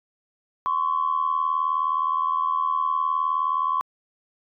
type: tone pair together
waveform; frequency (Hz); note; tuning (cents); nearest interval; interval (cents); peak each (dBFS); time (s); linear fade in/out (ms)
sine; 1039 / 1118.4; C6 / C#6; -12 / +15; minor second; 127; -23; 0.66-3.81; 0
effects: tanh soft clip ceiling -13 dBFS